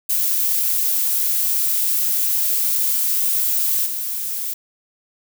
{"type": "noise with level steps", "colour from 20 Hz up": "violet", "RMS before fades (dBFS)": [-19, -25], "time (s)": [0.09, 4.54], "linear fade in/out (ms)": 10, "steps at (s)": 3.85, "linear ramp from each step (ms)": 20, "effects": []}